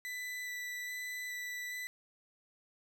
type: tone with vibrato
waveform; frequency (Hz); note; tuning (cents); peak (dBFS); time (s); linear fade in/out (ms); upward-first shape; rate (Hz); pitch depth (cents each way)
40% pulse; 1984; B6; +7; -38; 0.05-1.87; 0; square; 1.2; 8
effects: none